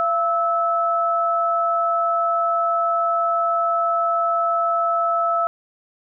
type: tone pair together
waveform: sine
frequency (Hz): 680 / 1306.1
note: F5 / E6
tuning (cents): -46 / -16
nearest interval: major seventh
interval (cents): 1130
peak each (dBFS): -21 / -19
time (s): 0-5.47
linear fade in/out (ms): 0
effects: none